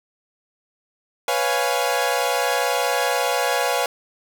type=chord; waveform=sawtooth; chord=C# dominant seventh; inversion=third; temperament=equal; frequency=493.9 / 554.4 / 698.5 / 830.6 Hz; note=B4 / C#5 / E#5 / G#5; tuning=0 / 0 / 0 / 0 cents; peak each=-21 dBFS; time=1.28-3.86 s; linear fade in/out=2 ms; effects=none